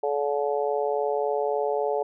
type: harmonic tone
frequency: 143.6 Hz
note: D3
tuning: 39 cents flat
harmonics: 3 / 4 / 5 / 6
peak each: -26 / -28 / -30 / -32 dBFS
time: 0.03-2.03 s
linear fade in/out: 5 ms
effects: none